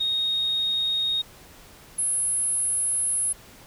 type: tone pair in turn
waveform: sine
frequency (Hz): 3729 / 10602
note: A#7 / E9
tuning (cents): 0 / +9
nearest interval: octave + tritone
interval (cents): 1809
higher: second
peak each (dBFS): -21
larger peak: neither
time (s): 0-1.22 / 1.98-3.33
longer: second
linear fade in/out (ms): 10
effects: tanh soft clip ceiling -17 dBFS + pink hiss -49 dBFS RMS until 3.66 s